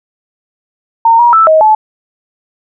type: tone with pitch steps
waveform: sine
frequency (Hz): 915 / 953 / 1319 / 631 / 864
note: A#5 / A#5 / E6 / D#5 / A5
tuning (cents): -32 / +38 / +1 / +24 / -32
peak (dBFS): -3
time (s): 1.05-1.75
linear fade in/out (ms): 5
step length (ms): 140
effects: none